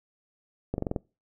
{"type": "slowing click train", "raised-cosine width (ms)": 2, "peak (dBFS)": -15, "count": 6, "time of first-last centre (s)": [0.74, 0.962], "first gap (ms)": 41, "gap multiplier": 1.04, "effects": ["noise-tail reverb RT60 0.3 s tail -25 dB re dry"]}